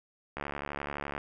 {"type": "click train", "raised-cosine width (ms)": 0.5, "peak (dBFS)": -20, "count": 59, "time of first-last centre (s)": [0.37, 1.179], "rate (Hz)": 71.7, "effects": []}